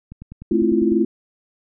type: click train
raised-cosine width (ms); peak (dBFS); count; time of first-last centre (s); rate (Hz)
5; -23; 9; 0.12-0.92; 10
type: chord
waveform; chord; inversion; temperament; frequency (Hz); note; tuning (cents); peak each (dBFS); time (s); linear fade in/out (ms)
sine; F major seventh; first; just; 218.3 / 261.9 / 327.4 / 349.2; A3 / C4 / E4 / F4; -13 / +2 / -12 / 0; -20 / -23 / -19 / -19; 0.51-1.05; 5
effects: none